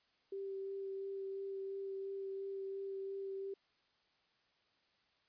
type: tone with vibrato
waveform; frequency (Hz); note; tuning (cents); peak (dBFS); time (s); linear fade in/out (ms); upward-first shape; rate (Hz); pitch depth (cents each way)
sine; 390; G4; -9; -40; 0.32-3.54; 5; sine; 2.9; 11
effects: white hiss -75 dBFS RMS until 5.28 s + resampled to 11025 Hz

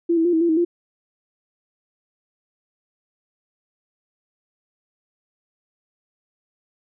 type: tone with pitch steps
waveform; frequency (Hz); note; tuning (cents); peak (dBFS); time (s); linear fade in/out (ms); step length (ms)
sine; 339.4 / 326.8 / 350 / 322.5 / 340.6 / 318 / 345.9; F4 / E4 / F4 / E4 / F4 / D#4 / F4; -49 / -15 / +4 / -38 / -43 / +38 / -17; -15; 0.09-0.65; 10; 80
effects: none

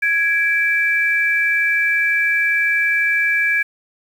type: tone pair together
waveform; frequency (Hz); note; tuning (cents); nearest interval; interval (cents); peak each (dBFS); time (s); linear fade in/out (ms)
sine; 1661.2 / 2329; G#6 / D7; 0 / -15; tritone; 585; -17; 0.02-3.63; 10
effects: 7-bit

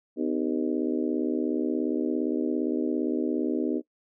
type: harmonic tone with a mistuned harmonic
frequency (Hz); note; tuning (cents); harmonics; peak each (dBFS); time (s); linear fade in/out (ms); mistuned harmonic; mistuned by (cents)
77.3; D#2; -11; 3 / 4 / 5 / 6 / 7 / 8; -29 / -28 / -31 / -34 / -41 / -41; 0.16-3.82; 50; 3; +140
effects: noise-tail reverb RT60 0.1 s tail -20 dB re dry

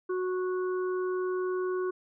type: harmonic tone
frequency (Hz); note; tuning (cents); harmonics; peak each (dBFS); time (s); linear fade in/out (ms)
368; F#4; -9; 1 / 3 / 4; -28 / -39 / -43; 0.09-1.91; 10
effects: none

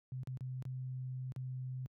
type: tone with dropouts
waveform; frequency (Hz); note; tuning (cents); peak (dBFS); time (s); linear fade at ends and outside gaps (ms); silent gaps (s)
sine; 128.7; C3; -28; -38; 0.12-1.86; 0; 0.233-0.273 / 0.373-0.408 / 0.624-0.653 / 1.321-1.362
effects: high-pass 80 Hz 12 dB/octave

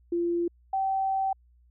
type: tone pair in turn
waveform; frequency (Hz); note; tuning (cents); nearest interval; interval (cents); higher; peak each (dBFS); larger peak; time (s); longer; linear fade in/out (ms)
sine; 343.9 / 772; F4 / G5; -27 / -27; octave + major second; 1400; second; -24 / -24; neither; 0.12-0.48 / 0.73-1.33; second; 5
effects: added 60 Hz sine -57 dBFS peak until 1.7 s

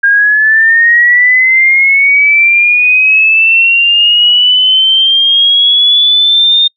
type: linear sweep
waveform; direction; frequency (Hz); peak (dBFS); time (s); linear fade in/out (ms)
sine; up; 1606 to 3658; -4; 0.03-6.68; 10
effects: noise-tail reverb RT60 0.1 s tail -23 dB re dry

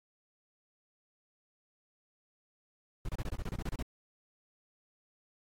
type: noise bursts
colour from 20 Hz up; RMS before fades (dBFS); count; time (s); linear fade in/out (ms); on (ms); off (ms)
brown; -35; 12; 3.05-3.825; 2; 38; 29
effects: AAC 48 kbps

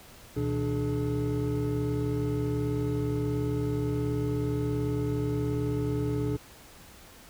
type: tone cluster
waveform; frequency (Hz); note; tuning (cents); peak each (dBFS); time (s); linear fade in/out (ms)
triangle; 71.3 / 122.3 / 160.9 / 294.6 / 425.4; C#2 / B2 / E3 / D4 / G#4; +49 / -16 / -42 / +6 / +42; -36 / -28 / -35 / -30 / -31; 0.36-6.37; 10
effects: pink hiss -51 dBFS RMS until 7.29 s

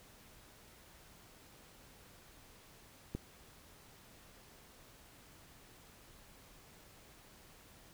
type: click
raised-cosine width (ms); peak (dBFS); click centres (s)
3; -25; 3.15
effects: pink hiss -60 dBFS RMS until 7.93 s

